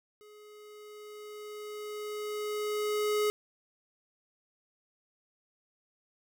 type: tone with level ramp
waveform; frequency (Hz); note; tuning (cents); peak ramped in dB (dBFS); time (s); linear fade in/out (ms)
square; 420.9; G#4; +23; -53 to -26; 0.21-3.3; 0
effects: none